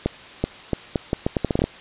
accelerating click train, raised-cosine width 2 ms, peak -6 dBFS, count 13, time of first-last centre 0.06-1.64 s, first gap 380 ms, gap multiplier 0.77, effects white hiss -41 dBFS RMS until 1.8 s + resampled to 8000 Hz

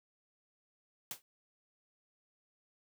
white noise with exponential decay, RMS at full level -37 dBFS, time 1.11-1.22 s, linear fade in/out 1 ms, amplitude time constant 23 ms, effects none

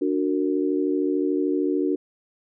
sine chord, D augmented, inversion none, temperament just, 293.7 / 367.1 / 458.9 Hz, D4 / F#4 / A#4, 0 / -14 / -27 cents, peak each -23 / -24 / -29 dBFS, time 0.01-1.96 s, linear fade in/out 10 ms, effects none

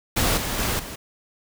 pink noise with level steps, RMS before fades -21 / -27 / -24 / -35 dBFS, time 0.16-0.96 s, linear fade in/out 10 ms, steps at 0.37 / 0.58 / 0.79 s, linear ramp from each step 5 ms, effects none

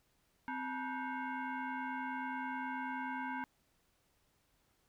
sine tone with frequency modulation, 349.2 Hz, F4, in tune, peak -37 dBFS, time 0.48-3.44 s, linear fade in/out 0 ms, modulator 609 Hz, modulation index 2.4, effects pink hiss -75 dBFS RMS until 4.88 s

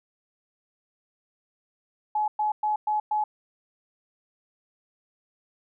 sine tone bursts, 849 Hz, G#5, 38 cents sharp, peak -22 dBFS, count 5, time 2.15-3.24 s, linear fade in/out 5 ms, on 130 ms, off 110 ms, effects none

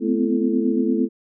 sine tone cluster, 217 / 250.5 / 259.3 / 336 / 436.7 Hz, A3 / B3 / C4 / E4 / A4, -24 / +25 / -15 / +33 / -13 cents, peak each -23 / -22 / -25 / -23 / -27 dBFS, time 0-1.09 s, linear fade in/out 50 ms, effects none

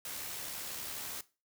white noise with amplitude modulation, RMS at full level -40 dBFS, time 0.05-1.21 s, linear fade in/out 2 ms, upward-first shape sine, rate 72.2 Hz, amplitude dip 30%, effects noise-tail reverb RT60 0.3 s tail -18 dB re dry

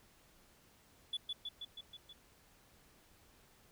sine tone with echo, 3439 Hz, A7, 40 cents flat, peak -33 dBFS, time 1.13-1.17 s, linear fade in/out 5 ms, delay 160 ms, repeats 6, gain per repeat -3 dB, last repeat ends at 2.13 s, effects tanh soft clip ceiling -34 dBFS + pink hiss -66 dBFS RMS until 3.71 s

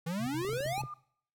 square exponential sweep, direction up, 157.7 to 880 Hz, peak -33 dBFS, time 0.06-0.82 s, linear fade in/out 10 ms
sine tone with tremolo, 130.81 Hz, C3, in tune, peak -36 dBFS, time 0.19-0.87 s, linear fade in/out 20 ms, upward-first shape square, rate 6.5 Hz, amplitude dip 65%
clicks, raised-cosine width 2 ms, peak -31 dBFS, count 7, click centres 0.449 / 0.491 / 0.532 / 0.606 / 0.661 / 0.78 / 0.836 s
sine tone with exponential growth, 1205 Hz, D6, 44 cents sharp, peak -38 dBFS, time 0.48-0.94 s, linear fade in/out 5 ms, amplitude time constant 100 ms
effects noise-tail reverb RT60 0.6 s tail -21 dB re dry

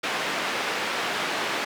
white band-pass noise, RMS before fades -28 dBFS, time 0.03-1.65 s, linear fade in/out 10 ms, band 240 to 2500 Hz, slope 12 dB/octave, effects none

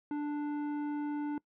triangle tone with tanh clipping, 294.2 Hz, D4, 3 cents sharp, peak -34 dBFS, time 0.11-1.38 s, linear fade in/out 2 ms, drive 15 dB, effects noise-tail reverb RT60 0.1 s tail -23 dB re dry

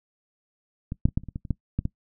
clicks, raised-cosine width 5 ms, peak -18 / -6 / -21 / -11 / -30 / -24 / -19 / -26 / -12 / -12 / -14 dBFS, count 11, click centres 0.921 / 1.055 / 1.087 / 1.175 / 1.236 / 1.287 / 1.359 / 1.452 / 1.507 / 1.79 / 1.854 s, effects noise-tail reverb RT60 0.1 s tail -21 dB re dry

